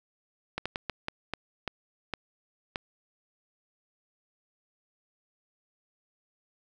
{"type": "slowing click train", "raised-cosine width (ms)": 0.3, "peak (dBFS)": -15, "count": 9, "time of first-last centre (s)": [0.58, 2.758], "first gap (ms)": 76, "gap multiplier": 1.35, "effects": []}